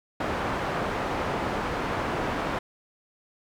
white low-pass noise, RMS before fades -29 dBFS, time 0.2-2.59 s, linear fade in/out 5 ms, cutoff 1100 Hz, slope 12 dB/octave, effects none

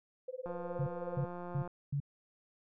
sine tone with tremolo, 512 Hz, C5, 38 cents flat, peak -36 dBFS, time 0.28-1.26 s, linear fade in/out 5 ms, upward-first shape sine, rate 19 Hz, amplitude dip 100%
click train, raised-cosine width 1 ms, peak -31 dBFS, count 215, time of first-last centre 0.46-1.676 s, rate 176 Hz
sine tone bursts, 141.8 Hz, C#3, 40 cents sharp, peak -31 dBFS, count 4, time 0.79-2.002 s, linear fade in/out 5 ms, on 78 ms, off 300 ms
effects none

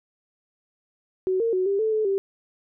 sine tone with pitch steps, 374 / 458.7 / 370.9 / 396.6 / 438.8 / 432.9 / 391.1 Hz, F#4 / A#4 / F#4 / G4 / A4 / A4 / G4, +19 / -28 / +4 / +20 / -5 / -28 / -4 cents, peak -20 dBFS, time 1.27-2.18 s, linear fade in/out 0 ms, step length 130 ms, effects none

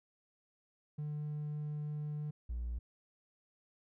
triangle tone pair in turn, 149.5 / 59.33 Hz, D3 / A#1, +31 / +31 cents, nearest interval octave + major third, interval 1600 cents, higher first, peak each -34 / -33 dBFS, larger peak second, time 0.98-2.31 / 2.49-2.79 s, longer first, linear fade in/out 10 ms, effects tanh soft clip ceiling -31 dBFS

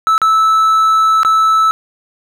triangle tone with dropouts, 1310 Hz, E6, 11 cents flat, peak -6 dBFS, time 0.07-1.71 s, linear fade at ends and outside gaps 0 ms, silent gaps 0.179-0.217 / 1.232-1.249 s, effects none

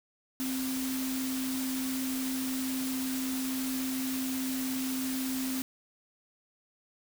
sine tone in noise, 261.4 Hz, C4, 1 cent flat, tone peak -31 dBFS, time 0.4-5.62 s, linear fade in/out 0 ms, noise white, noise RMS -38 dBFS, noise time 0.4-5.62 s, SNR +4 dB, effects none

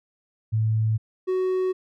sine / triangle tone pair in turn, 110 / 372 Hz, A2 / F#4, 0 / +9 cents, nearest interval octave + major sixth, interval 2109 cents, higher second, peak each -19 dBFS, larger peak neither, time 0.52-0.98 / 1.27-1.73 s, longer neither, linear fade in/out 20 ms, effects none

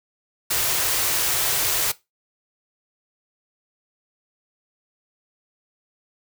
white band-stop noise, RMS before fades -22 dBFS, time 0.5-1.92 s, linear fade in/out 10 ms, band 170 to 300 Hz, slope 96 dB/octave, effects noise-tail reverb RT60 0.2 s tail -18 dB re dry

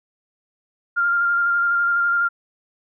sine tone with vibrato, 1396.9 Hz, F6, in tune, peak -16 dBFS, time 0.96-2.29 s, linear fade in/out 20 ms, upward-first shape square, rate 12 Hz, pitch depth 13 cents each way, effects none

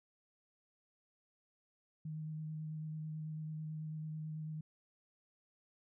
sine tone with vibrato, 155.56 Hz, D#3, in tune, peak -40 dBFS, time 2.05-4.61 s, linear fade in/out 5 ms, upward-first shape square, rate 9.1 Hz, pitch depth 11 cents each way, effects none

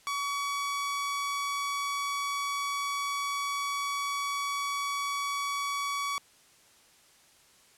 sawtooth tone, 1132 Hz, C#6, 36 cents sharp, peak -26 dBFS, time 0.07-6.18 s, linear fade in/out 0 ms, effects white hiss -60 dBFS RMS until 7.77 s + low-pass 10000 Hz 12 dB/octave

